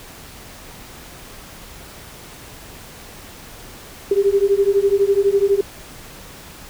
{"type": "beating tone pair", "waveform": "sine", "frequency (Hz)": [392, 404], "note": ["G4", "G#4"], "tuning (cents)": [0, -48], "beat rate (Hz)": 12, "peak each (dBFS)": -16, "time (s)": [4.11, 5.61], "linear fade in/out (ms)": 5, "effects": ["pink hiss -39 dBFS RMS until 6.69 s"]}